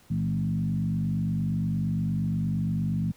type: tone with frequency modulation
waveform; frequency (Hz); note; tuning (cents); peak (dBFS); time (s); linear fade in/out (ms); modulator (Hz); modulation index
sine; 164.81; E3; 0; -24; 0.1-3.12; 10; 48.6; 1.2
effects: pink hiss -58 dBFS RMS until 3.16 s